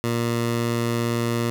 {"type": "tone", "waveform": "15% pulse", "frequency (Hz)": 117.6, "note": "A#2", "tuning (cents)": 16, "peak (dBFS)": -15, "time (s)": [0.04, 1.5], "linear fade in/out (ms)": 0, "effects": []}